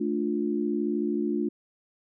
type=chord; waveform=sine; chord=D minor; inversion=second; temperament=just; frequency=220.2 / 293.7 / 352.4 Hz; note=A3 / D4 / F4; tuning=+2 / 0 / +16 cents; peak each=-29 dBFS; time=0-1.49 s; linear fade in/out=10 ms; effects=none